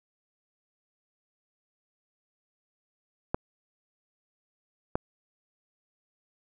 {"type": "clicks", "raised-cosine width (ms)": 1, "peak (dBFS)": -12, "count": 2, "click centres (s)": [3.345, 4.955], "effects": []}